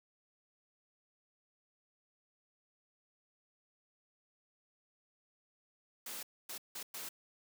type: noise bursts at uneven times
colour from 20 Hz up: white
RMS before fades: -44 dBFS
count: 4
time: 6.06-6.23 / 6.49-6.58 / 6.75-6.83 / 6.94-7.09 s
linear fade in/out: 5 ms
effects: high-pass 200 Hz 12 dB/octave